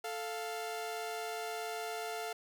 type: tone pair together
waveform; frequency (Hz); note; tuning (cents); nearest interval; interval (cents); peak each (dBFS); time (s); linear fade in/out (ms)
sawtooth; 440 / 698.5; A4 / F5; 0 / 0; minor sixth; 800; -37 / -36; 0.04-2.33; 5
effects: none